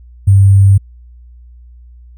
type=tone with sample-and-hold; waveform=sine; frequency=98 Hz; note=G2; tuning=in tune; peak=-3 dBFS; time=0.27-0.78 s; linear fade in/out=10 ms; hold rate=8820 Hz; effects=added 60 Hz sine -35 dBFS peak until 2.17 s